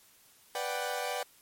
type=chord; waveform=sawtooth; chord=G major seventh; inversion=first; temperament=equal; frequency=493.9 / 587.3 / 740 / 784 Hz; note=B4 / D5 / F#5 / G5; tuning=0 / 0 / 0 / 0 cents; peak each=-34 dBFS; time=0.55-1.23 s; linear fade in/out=2 ms; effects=white hiss -61 dBFS RMS until 1.41 s + MP3 64 kbps